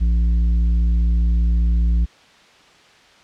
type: tone with tanh clipping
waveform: triangle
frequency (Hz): 57.5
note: A#1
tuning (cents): -23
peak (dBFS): -15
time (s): 0-2.06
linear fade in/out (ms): 20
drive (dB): 11
effects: white hiss -49 dBFS RMS until 3.23 s + low-pass 4000 Hz 12 dB/octave